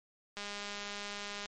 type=click train; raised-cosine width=0.2 ms; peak=-24 dBFS; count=223; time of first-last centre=0.37-1.458 s; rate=204 Hz; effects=MP3 48 kbps